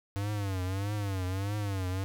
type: tone with vibrato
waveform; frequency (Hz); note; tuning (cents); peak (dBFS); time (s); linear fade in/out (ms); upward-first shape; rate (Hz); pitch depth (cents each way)
square; 98; G2; 0; -31; 0.16-2.04; 0; triangle; 1.6; 140
effects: none